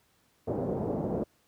white low-pass noise, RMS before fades -31 dBFS, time 0.47-1.24 s, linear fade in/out 10 ms, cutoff 580 Hz, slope 24 dB/octave, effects pink hiss -68 dBFS RMS until 1.47 s + high-pass 80 Hz 12 dB/octave

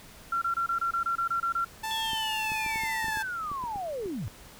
sine tone bursts, 1367 Hz, F6, 37 cents flat, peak -25 dBFS, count 11, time 0.32-1.647 s, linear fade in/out 5 ms, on 97 ms, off 26 ms
sawtooth tone with vibrato, 880 Hz, A5, in tune, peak -27 dBFS, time 1.83-3.23 s, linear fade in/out 10 ms, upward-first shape sine, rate 1.2 Hz, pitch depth 19 cents each way
sine linear sweep, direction down, 3428 to 78.5 Hz, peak -31 dBFS, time 1.91-4.28 s, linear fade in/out 0 ms
clicks, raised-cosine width 3 ms, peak -29 dBFS, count 12, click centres 2.133 / 2.519 / 2.663 / 2.759 / 2.836 / 3.044 / 3.083 / 3.172 / 3.516 / 3.639 / 3.759 / 4.059 s
effects pink hiss -50 dBFS RMS until 4.59 s

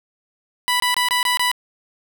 15% pulse tone bursts, 987.8 Hz, B5, in tune, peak -10 dBFS, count 6, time 0.68-1.515 s, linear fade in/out 0 ms, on 120 ms, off 23 ms, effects none

